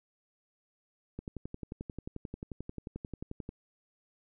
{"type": "click train", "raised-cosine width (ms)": 3, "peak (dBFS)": -26, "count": 27, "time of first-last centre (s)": [1.19, 3.491], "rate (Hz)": 11.3, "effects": []}